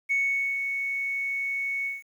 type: tone with ADSR envelope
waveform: sine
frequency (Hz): 2217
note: C#7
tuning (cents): 0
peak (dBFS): -20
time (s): 0.09-2.03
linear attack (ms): 24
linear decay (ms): 460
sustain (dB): -6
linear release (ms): 170
effects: tanh soft clip ceiling -18 dBFS + 9-bit